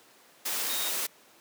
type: tone in noise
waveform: sine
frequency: 3729 Hz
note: A#7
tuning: in tune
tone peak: -35 dBFS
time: 0.69-0.9 s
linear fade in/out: 10 ms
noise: white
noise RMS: -31 dBFS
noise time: 0.45-1.07 s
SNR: -7 dB
effects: pink hiss -57 dBFS RMS until 1.4 s + high-pass 300 Hz 12 dB/octave